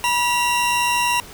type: tone pair together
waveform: 40% pulse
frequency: 969.8 / 2758 Hz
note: B5 / F7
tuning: -32 / -22 cents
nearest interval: octave + tritone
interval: 1810 cents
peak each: -18 / -20 dBFS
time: 0.04-1.2 s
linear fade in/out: 0 ms
effects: pink hiss -40 dBFS RMS until 1.33 s